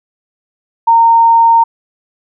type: tone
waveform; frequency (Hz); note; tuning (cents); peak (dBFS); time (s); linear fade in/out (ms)
sine; 920; A#5; -23; -4; 0.87-1.64; 10
effects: none